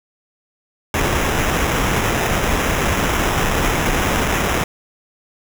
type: noise with sample-and-hold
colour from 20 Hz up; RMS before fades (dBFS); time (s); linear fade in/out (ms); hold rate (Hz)
pink; -18; 0.94-4.64; 2; 4410
effects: none